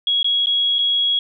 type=tone with dropouts; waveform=sine; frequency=3322 Hz; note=G#7; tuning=in tune; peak=-15 dBFS; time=0.07-1.19 s; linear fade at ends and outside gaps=2 ms; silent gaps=0.23-0.244 / 0.459-0.469 / 0.785-0.789 s; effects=none